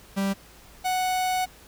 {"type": "tone pair in turn", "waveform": "45% pulse", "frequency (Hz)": [196, 740], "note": ["G3", "F#5"], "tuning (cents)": [0, 0], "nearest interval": "octave + major seventh", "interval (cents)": 2300, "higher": "second", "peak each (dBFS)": -23, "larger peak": "neither", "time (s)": [[0.16, 0.34], [0.84, 1.46]], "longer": "second", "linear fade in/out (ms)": 20, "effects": ["added 55 Hz sine -55 dBFS peak until 1.67 s", "pink hiss -51 dBFS RMS until 1.67 s"]}